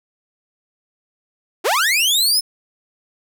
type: linear sweep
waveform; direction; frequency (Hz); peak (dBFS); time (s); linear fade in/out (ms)
sawtooth; up; 306.7 to 5310; -11; 1.64-2.41; 20
effects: none